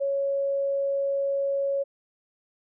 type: tone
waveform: sine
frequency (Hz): 554.4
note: C#5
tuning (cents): 0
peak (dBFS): -23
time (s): 0-1.84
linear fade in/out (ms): 20
effects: none